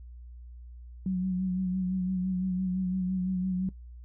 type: tone with vibrato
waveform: sine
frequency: 185 Hz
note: F#3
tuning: in tune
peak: -26 dBFS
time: 1.06-3.69 s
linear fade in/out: 2 ms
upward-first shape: sine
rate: 5.9 Hz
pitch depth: 35 cents each way
effects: noise-tail reverb RT60 0.1 s tail -19 dB re dry + added 60 Hz sine -43 dBFS peak until 4.04 s